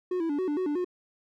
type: tone with pitch steps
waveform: triangle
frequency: 363.8 / 329.2 / 289.2 / 372.5 / 294.4 / 370.8 / 293.8 / 360.2 Hz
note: F#4 / E4 / D4 / F#4 / D4 / F#4 / D4 / F#4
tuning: -29 / -2 / -27 / +12 / +4 / +4 / +1 / -46 cents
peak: -24 dBFS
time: 0.11-0.846 s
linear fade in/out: 5 ms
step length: 92 ms
effects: none